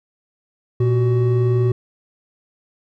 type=tone pair together; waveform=triangle; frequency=118.21 / 374.9 Hz; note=A#2 / F#4; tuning=+25 / +23 cents; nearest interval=octave + minor sixth; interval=1998 cents; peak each=-13 / -18 dBFS; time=0.8-1.72 s; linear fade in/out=5 ms; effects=none

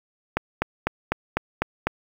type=click train; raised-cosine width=0.5 ms; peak=-6 dBFS; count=7; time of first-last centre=0.37-1.87 s; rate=4 Hz; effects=7-bit

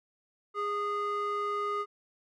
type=tone with band-pass filter; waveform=square; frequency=411.2 Hz; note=G#4; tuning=17 cents flat; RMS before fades=-32 dBFS; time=0.54-1.86 s; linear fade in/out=50 ms; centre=1000 Hz; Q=6.8; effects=none

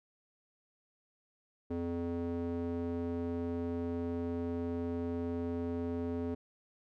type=tone with band-pass filter; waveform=square; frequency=85.4 Hz; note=F2; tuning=38 cents flat; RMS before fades=-36 dBFS; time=1.7-6.35 s; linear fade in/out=10 ms; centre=340 Hz; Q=2.2; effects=none

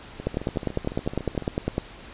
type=two click trains; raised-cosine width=2 ms; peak=-10 / -20 dBFS; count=16 / 18; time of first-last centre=0.27-1.781 / 0.2-1.423 s; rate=9.93 / 13.9 Hz; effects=pink hiss -44 dBFS RMS until 2.13 s + resampled to 8000 Hz

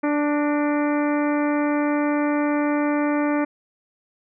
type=harmonic tone with a mistuned harmonic; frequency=293.7 Hz; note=D4; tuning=in tune; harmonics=1 / 2 / 3 / 4 / 5 / 6 / 7 / 8; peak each=-20 / -26 / -30 / -32 / -34 / -36 / -37 / -38 dBFS; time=0.03-3.45 s; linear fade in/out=10 ms; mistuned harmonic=6; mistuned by=+38 cents; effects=none

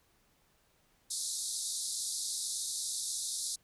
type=band-pass noise; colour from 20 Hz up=white; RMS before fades=-37 dBFS; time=1.1-3.56 s; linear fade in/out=10 ms; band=3700 to 11000 Hz; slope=96 dB/octave; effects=pink hiss -70 dBFS RMS until 3.63 s

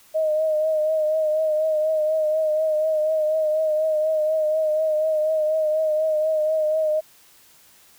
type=tone with vibrato; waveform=sine; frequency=622.3 Hz; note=D#5; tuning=in tune; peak=-18 dBFS; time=0.14-7.01 s; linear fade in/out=20 ms; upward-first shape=triangle; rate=4.1 Hz; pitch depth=42 cents each way; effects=white hiss -53 dBFS RMS until 7.98 s

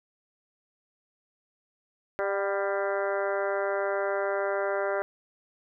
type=harmonic tone with a mistuned harmonic; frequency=198.5 Hz; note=G3; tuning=22 cents sharp; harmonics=2 / 3 / 4 / 5 / 6 / 7 / 8 / 9 / 10; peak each=-31 / -29 / -36 / -39 / -40 / -36 / -38 / -44 / -43 dBFS; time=2.19-5.02 s; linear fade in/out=0 ms; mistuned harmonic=4; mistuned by=-37 cents; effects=none

